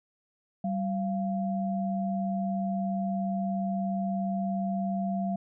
sine tone pair together, 193.01 / 690 Hz, G3 / F5, -27 / -21 cents, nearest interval octave + minor seventh, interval 2206 cents, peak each -28 / -33 dBFS, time 0.64-5.36 s, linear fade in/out 5 ms, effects none

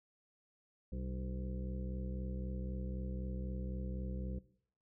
harmonic tone with a mistuned harmonic, 63.9 Hz, C2, 40 cents flat, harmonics 1 / 2 / 3 / 5 / 6 / 7 / 8, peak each -40 / -47 / -45 / -54 / -56 / -58 / -54 dBFS, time 0.92-4.39 s, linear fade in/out 5 ms, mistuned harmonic 5, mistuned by -73 cents, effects noise-tail reverb RT60 0.6 s tail -18 dB re dry

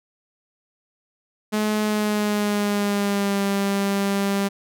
sawtooth tone with pitch glide, 212.8 to 198.55 Hz, G#3 to G3, +42 to +22 cents, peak -16 dBFS, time 1.52-4.49 s, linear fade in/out 20 ms, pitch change -120 cents, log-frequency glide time 1.82-3.42 s, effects none

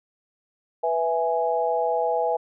sine chord, E major, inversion second, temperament equal, 493.9 / 659.3 / 830.6 Hz, B4 / E5 / G#5, 0 / 0 / 0 cents, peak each -25 dBFS, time 0.83-2.37 s, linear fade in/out 10 ms, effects none

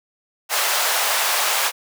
pink high-pass noise, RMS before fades -20 dBFS, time 0.49-1.72 s, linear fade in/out 50 ms, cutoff 650 Hz, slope 24 dB/octave, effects none

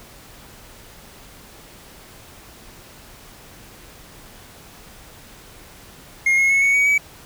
triangle tone with pitch steps, 2139 / 2166 / 2194 / 2222 / 2251 / 2279 Hz, C7 / C#7 / C#7 / C#7 / C#7 / C#7, +38 / -41 / -18 / +4 / +26 / +47 cents, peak -12 dBFS, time 6.26-6.98 s, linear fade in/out 5 ms, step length 120 ms, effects pink hiss -44 dBFS RMS until 7.25 s

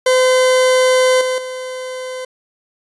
40% pulse tone with level steps, 512 Hz, C5, 38 cents flat, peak -9 / -15 / -23 dBFS, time 0.06-2.25 s, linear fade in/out 5 ms, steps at 1.21 / 1.38 s, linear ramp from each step 2 ms, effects resampled to 24000 Hz

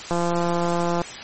click train, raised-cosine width 1 ms, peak -10 dBFS, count 157, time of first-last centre 0.11-1.017 s, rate 172 Hz, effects white hiss -35 dBFS RMS until 1.23 s + MP3 32 kbps

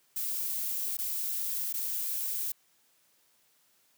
violet noise with dropouts, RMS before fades -33 dBFS, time 0.16-2.52 s, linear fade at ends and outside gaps 5 ms, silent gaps 0.97-0.986 / 1.728-1.739 s, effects white hiss -68 dBFS RMS until 3.97 s + high-pass 100 Hz 12 dB/octave

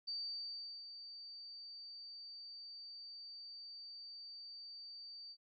sine tone with ADSR envelope, 4618 Hz, D8, 30 cents flat, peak -39 dBFS, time 0.07-5.37 s, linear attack 15 ms, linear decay 750 ms, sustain -10 dB, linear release 59 ms, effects none

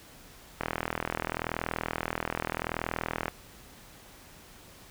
click train, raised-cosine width 0.5 ms, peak -14 dBFS, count 110, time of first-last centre 0.61-3.282 s, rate 40.8 Hz, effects pink hiss -52 dBFS RMS until 4.9 s

